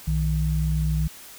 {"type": "tone pair together", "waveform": "sine", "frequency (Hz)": [62.38, 155.56], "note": ["B1", "D#3"], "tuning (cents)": [18, 0], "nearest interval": "octave + major third", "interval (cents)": 1582, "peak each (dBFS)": -23, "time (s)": [0.07, 1.08], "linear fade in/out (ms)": 10, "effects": ["white hiss -44 dBFS RMS until 1.38 s"]}